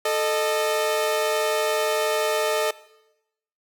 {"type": "tone pair together", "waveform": "sawtooth", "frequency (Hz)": [439.3, 613.2], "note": ["A4", "D#5"], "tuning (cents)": [-3, -25], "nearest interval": "tritone", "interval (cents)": 578, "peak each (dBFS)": -20, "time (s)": [0.05, 2.71], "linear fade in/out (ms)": 5, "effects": ["noise-tail reverb RT60 0.9 s tail -19 dB re dry"]}